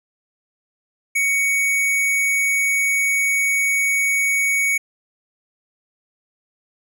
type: tone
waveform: square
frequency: 2235 Hz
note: C#7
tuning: 14 cents sharp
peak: -17 dBFS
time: 1.15-4.78 s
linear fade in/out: 10 ms
effects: none